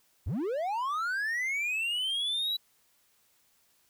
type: linear sweep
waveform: triangle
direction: up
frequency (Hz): 56.4 to 3951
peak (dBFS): -27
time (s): 0.26-2.57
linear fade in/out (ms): 10
effects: white hiss -68 dBFS RMS until 3.89 s